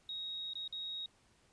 sine tone with dropouts, 3773 Hz, A#7, 20 cents sharp, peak -39 dBFS, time 0.09-1.06 s, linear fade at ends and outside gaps 2 ms, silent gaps 0.535-0.554 / 0.678-0.725 s, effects pink hiss -69 dBFS RMS until 1.52 s + resampled to 22050 Hz

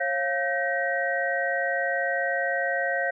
sine tone cluster, 544 / 697 / 1547 / 1894 Hz, C#5 / F5 / G6 / A#6, -33 / -4 / -23 / +27 cents, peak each -29 dBFS, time 0-3.11 s, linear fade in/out 10 ms, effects none

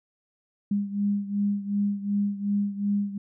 sine beating tone pair, 202 / 204.7 Hz, G#3 / G#3, -48 / -25 cents, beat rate 2.7 Hz, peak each -25 / -29 dBFS, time 0.71-3.18 s, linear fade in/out 5 ms, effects none

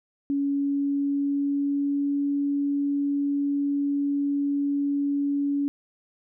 sine tone with pitch glide, 280.8 to 283.6 Hz, C#4 to C#4, +22 to +40 cents, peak -22 dBFS, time 0.3-5.68 s, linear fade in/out 0 ms, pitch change +18 cents, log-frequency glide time 0.45-2.23 s, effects none

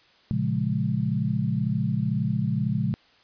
sine chord, Bb minor seventh, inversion none, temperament equal, 116.54 / 138.59 / 174.61 / 207.7 Hz, Bb2 / Db3 / F3 / Ab3, 0 / 0 / 0 / 0 cents, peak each -28 / -27 / -29 / -28 dBFS, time 0.31-2.94 s, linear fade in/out 0 ms, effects white hiss -58 dBFS RMS until 3.23 s + resampled to 11025 Hz

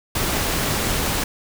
pink noise, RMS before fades -22 dBFS, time 0.15-1.24 s, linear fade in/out 5 ms, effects none

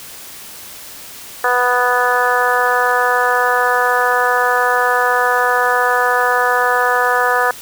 harmonic tone, 246.9 Hz, B3, in tune, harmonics 2 / 3 / 4 / 5 / 6 / 7, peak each -19 / -19 / -19 / -19 / -19 / -19 dBFS, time 1.44-7.51 s, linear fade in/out 2 ms, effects white hiss -34 dBFS RMS until 7.61 s

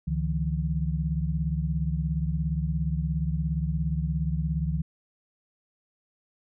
sine tone cluster, 69.4 / 150.3 / 167.4 Hz, C#2 / D3 / E3, +3 / +40 / +27 cents, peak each -29 dBFS, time 0.07-4.82 s, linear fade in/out 10 ms, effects none

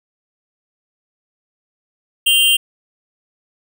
square tone pair together, 2798 / 3141 Hz, F7 / G7, +3 / +3 cents, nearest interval major second, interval 200 cents, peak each -14 dBFS, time 2.26-2.57 s, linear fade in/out 10 ms, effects none

